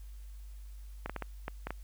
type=clicks; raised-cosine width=0.5 ms; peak=-21 dBFS; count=7; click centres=1.06 / 1.096 / 1.163 / 1.223 / 1.481 / 1.67 / 1.706 s; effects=added 50 Hz sine -44 dBFS peak until 1.83 s + white hiss -65 dBFS RMS until 1.83 s